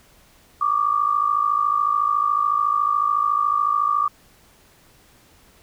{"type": "tone pair together", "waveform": "sine", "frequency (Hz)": [1146.1, 1200], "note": ["D6", "D6"], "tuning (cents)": [-43, 37], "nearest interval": "minor second", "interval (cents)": 80, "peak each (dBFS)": -20, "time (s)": [0.61, 4.08], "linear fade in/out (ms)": 5, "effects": ["pink hiss -54 dBFS RMS until 5.62 s"]}